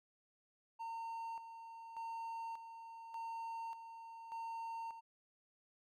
triangle tone with tremolo, 913 Hz, A#5, 36 cents flat, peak -40 dBFS, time 0.79-5.01 s, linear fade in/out 20 ms, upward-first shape square, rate 0.85 Hz, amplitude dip 60%, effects none

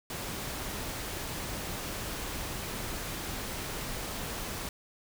pink noise, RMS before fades -37 dBFS, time 0.1-4.69 s, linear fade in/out 2 ms, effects none

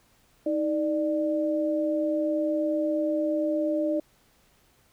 sine tone pair together, 314.6 / 593.9 Hz, D#4 / D5, +19 / +19 cents, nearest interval major seventh, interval 1100 cents, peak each -26 dBFS, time 0.46-4 s, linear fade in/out 5 ms, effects pink hiss -63 dBFS RMS until 4.92 s

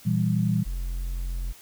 sine chord, E diminished, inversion second, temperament equal with one note detuned, 117.69 / 164.81 / 196 Hz, Bb2 / E3 / G3, +17 / 0 / 0 cents, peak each -25 dBFS, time 0.05-0.64 s, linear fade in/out 20 ms
triangle tone, 43.78 Hz, F1, 5 cents sharp, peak -25 dBFS, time 0.65-1.53 s, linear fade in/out 20 ms
effects white hiss -50 dBFS RMS until 1.61 s

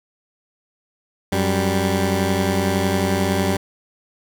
15% pulse tone pair together, 92.5 / 196 Hz, F#2 / G3, 0 / 0 cents, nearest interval octave + minor second, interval 1300 cents, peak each -14 dBFS, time 1.32-3.57 s, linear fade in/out 5 ms, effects none

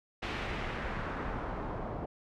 pink noise with low-pass filter sweep, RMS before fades -37 dBFS, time 0.22-2.06 s, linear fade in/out 10 ms, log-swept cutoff 3000 to 780 Hz, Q 1.3, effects none

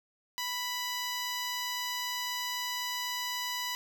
10% pulse tone, 987.8 Hz, B5, in tune, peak -24 dBFS, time 0.38-3.75 s, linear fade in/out 0 ms, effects none

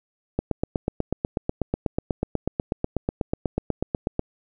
click train, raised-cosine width 2 ms, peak -9 dBFS, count 32, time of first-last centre 0.39-4.194 s, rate 8.15 Hz, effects none

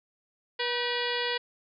harmonic tone with a mistuned harmonic, 483.1 Hz, B4, 38 cents flat, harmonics 1 / 2 / 3 / 4 / 5 / 6 / 7 / 8 / 9 / 10, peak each -33 / -36 / -38 / -34 / -39 / -36 / -36 / -42 / -39 / -42 dBFS, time 0.59-1.38 s, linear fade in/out 10 ms, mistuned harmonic 3, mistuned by +91 cents, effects none

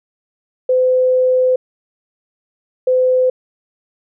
sine tone pair in turn, 510 / 510 Hz, C5 / C5, -44 / -44 cents, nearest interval unison, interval 0 cents, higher neither, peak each -10 dBFS, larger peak neither, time 0.69-1.56 / 2.87-3.3 s, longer first, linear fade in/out 5 ms, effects none

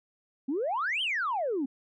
sine exponential two-way sweep, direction up then down, 251.3 to 3238 to 251.3 Hz, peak -26 dBFS, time 0.48-1.66 s, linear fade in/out 10 ms, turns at 1.02 s, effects tanh soft clip ceiling -23 dBFS

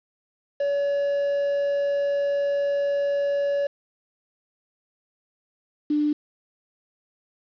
triangle / sine tone pair in turn, 567 / 297.8 Hz, C#5 / D4, +39 / +24 cents, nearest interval major seventh, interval 1115 cents, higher first, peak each -19 dBFS, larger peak neither, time 0.6-3.67 / 5.9-6.13 s, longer first, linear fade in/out 5 ms, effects resampled to 11025 Hz + 8-bit

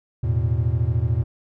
triangle chord, E suspended fourth, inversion none, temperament equal, 82.41 / 110 / 123.47 Hz, E2 / A2 / B2, 0 / 0 / 0 cents, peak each -22 / -20 / -21 dBFS, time 0.23-1.24 s, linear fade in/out 10 ms, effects none

